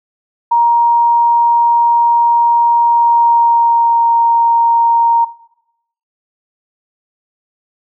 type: tone with pitch glide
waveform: sine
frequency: 940 to 930.8 Hz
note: A#5 to A#5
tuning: +14 to -3 cents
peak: -7 dBFS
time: 0.51-5.25 s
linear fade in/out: 10 ms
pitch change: -17 cents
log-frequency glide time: 2.83-4.08 s
effects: noise-tail reverb RT60 0.8 s tail -18 dB re dry